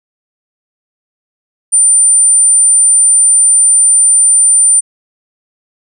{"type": "tone", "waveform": "sine", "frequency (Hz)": 9120, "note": "C#9", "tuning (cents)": 48, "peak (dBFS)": -4, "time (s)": [1.72, 4.81], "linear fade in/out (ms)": 20, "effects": []}